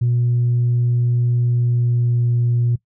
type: tone with pitch glide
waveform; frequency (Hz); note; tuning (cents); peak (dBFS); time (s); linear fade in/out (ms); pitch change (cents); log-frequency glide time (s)
sine; 120.9 to 119.86; B2 to A#2; -36 to +49; -13; 0.01-2.76; 10; -15; 1.49-2.32
effects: noise-tail reverb RT60 0.1 s tail -19 dB re dry + tanh soft clip ceiling -11 dBFS